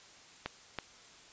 clicks, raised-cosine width 0.3 ms, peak -19 dBFS, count 2, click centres 0.46 / 0.787 s, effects white hiss -56 dBFS RMS until 1.32 s + resampled to 16000 Hz

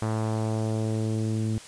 sawtooth tone with low-pass filter sweep, 110 Hz, A2, in tune, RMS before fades -27 dBFS, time 0.02-1.58 s, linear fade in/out 0 ms, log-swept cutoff 1200 to 270 Hz, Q 1.3, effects white hiss -45 dBFS RMS until 1.67 s + resampled to 22050 Hz

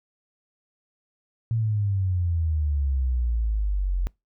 sine exponential sweep, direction down, 115.6 to 43.46 Hz, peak -21 dBFS, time 1.51-4.07 s, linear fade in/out 0 ms, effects noise-tail reverb RT60 0.2 s tail -25 dB re dry

